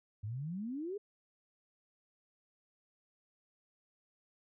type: exponential sweep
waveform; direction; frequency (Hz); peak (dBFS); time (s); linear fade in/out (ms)
sine; up; 98.7 to 426.1; -37; 0.23-0.98; 10
effects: none